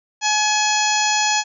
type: harmonic tone with a mistuned harmonic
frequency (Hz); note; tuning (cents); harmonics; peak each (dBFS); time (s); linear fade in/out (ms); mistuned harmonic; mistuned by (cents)
848; G#5; +36; 1 / 2 / 3 / 4 / 5 / 6 / 7 / 8; -20 / -25 / -24 / -26 / -27 / -27 / -25 / -25; 0.21-1.44; 50; 4; -42
effects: none